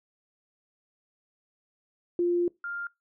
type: tone pair in turn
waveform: sine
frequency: 349.2 / 1399.7 Hz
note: F4 / F6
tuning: 0 / +3 cents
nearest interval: 2 octaves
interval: 2403 cents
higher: second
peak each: -22 / -32 dBFS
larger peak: first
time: 2.19-2.48 / 2.64-2.87 s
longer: first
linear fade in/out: 2 ms
effects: noise-tail reverb RT60 0.2 s tail -23 dB re dry